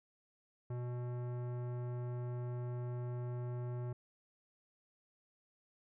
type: tone with tanh clipping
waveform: sine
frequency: 122.5 Hz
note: B2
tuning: 14 cents flat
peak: -40 dBFS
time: 0.7-3.93 s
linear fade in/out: 5 ms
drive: 17 dB
effects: none